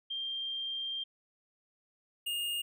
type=tone pair in turn; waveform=sine / square; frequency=3182 / 2835 Hz; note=G7 / F7; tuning=+25 / +25 cents; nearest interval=major second; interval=200 cents; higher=first; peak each=-34 / -33 dBFS; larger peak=second; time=0.1-1.04 / 2.26-2.62 s; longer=first; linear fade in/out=10 ms; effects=none